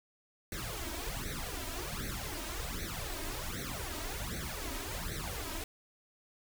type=noise with flanger; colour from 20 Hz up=pink; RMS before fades=-39 dBFS; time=0.52-5.64 s; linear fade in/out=2 ms; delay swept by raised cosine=0.49 to 3.19 ms; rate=1.3 Hz; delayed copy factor=+0.95; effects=none